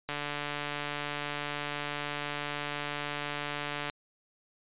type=click train; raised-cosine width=0.3 ms; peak=-18 dBFS; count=557; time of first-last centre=0.09-3.898 s; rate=146 Hz; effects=resampled to 8000 Hz